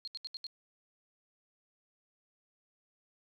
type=tone bursts; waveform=sine; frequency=4228 Hz; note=C8; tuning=17 cents sharp; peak=-38 dBFS; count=5; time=0.05-0.467 s; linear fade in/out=0 ms; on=25 ms; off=73 ms; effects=none